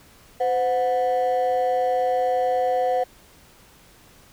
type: ring-modulated tone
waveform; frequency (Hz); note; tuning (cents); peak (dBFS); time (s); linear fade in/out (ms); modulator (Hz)
triangle; 622.3; D#5; 0; -13; 0.4-3.04; 10; 110
effects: tanh soft clip ceiling -12 dBFS + pink hiss -52 dBFS RMS until 4.32 s